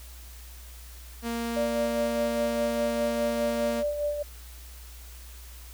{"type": "tone", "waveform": "sawtooth", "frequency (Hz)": 233.1, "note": "A#3", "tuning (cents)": 0, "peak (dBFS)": -25, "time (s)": [1.22, 3.84], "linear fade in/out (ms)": 50}
{"type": "tone with tremolo", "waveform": "sine", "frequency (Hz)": 587.3, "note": "D5", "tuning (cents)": 0, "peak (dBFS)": -24, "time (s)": [1.56, 4.23], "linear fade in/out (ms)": 10, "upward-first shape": "sine", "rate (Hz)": 4.9, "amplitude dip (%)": 50}
{"effects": ["added 60 Hz sine -43 dBFS peak until 5.73 s", "white hiss -50 dBFS RMS until 5.73 s"]}